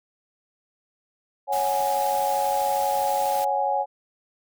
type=chord; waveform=sine; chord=C# suspended fourth; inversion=none; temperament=just; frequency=554.4 / 739.2 / 831.5 Hz; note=C#5 / F#5 / G#5; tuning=0 / -2 / +2 cents; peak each=-27 / -27 / -23 dBFS; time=1.47-3.86 s; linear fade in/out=50 ms
type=noise; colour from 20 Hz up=white; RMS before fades=-36 dBFS; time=1.52-3.45 s; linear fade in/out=10 ms
effects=none

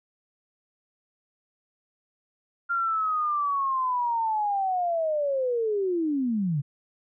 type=linear sweep; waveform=sine; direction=down; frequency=1396.9 to 132.8 Hz; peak=-23 dBFS; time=2.69-6.62 s; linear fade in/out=20 ms; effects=none

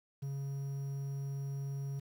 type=tone with quantisation; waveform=triangle; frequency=138.59 Hz; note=C#3; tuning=in tune; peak=-34 dBFS; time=0.22-2 s; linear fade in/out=10 ms; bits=10; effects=none

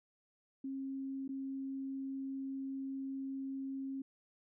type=tone with dropouts; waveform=sine; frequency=269.5 Hz; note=C#4; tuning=49 cents flat; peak=-38 dBFS; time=0.64-4.02 s; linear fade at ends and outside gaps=5 ms; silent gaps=1.279-1.29 s; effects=none

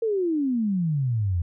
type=exponential sweep; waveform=sine; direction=down; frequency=466.2 to 82.41 Hz; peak=-21 dBFS; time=0.02-1.42 s; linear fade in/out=5 ms; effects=none

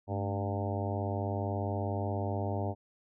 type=harmonic tone with a mistuned harmonic; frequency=100.1 Hz; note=G2; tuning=37 cents sharp; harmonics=1 / 2 / 3 / 4 / 5 / 6 / 7 / 8 / 9; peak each=-33 / -40 / -41 / -41 / -43 / -40 / -41 / -43 / -45 dBFS; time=0.07-2.75 s; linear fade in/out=50 ms; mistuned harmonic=2; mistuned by=+130 cents; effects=none

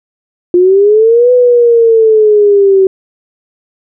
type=linear two-way sweep; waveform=sine; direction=up then down; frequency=349.2 to 499.9 to 378.4 Hz; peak=-3 dBFS; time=0.54-2.87 s; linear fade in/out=2 ms; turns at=1.32 s; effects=none

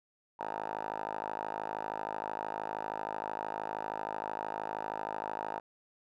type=tone with band-pass filter; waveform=5% pulse; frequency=53 Hz; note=G#1; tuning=36 cents sharp; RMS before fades=-38 dBFS; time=0.39-5.6 s; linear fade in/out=10 ms; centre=930 Hz; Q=8.9; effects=none

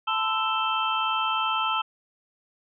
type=tone cluster; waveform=sine; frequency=878 / 1021 / 1320 / 2645 / 3131 Hz; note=A5 / C6 / E6 / E7 / G7; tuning=-4 / -43 / +2 / +5 / -3 cents; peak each=-29 / -33 / -26 / -32 / -31 dBFS; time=0.07-1.82 s; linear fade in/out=10 ms; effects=none

